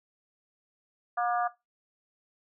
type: harmonic tone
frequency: 239 Hz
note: A#3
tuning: 43 cents sharp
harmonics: 3 / 4 / 5 / 6 / 7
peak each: -28 / -41 / -31 / -36 / -40 dBFS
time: 1.17-1.48 s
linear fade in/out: 10 ms
effects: noise-tail reverb RT60 0.2 s tail -18 dB re dry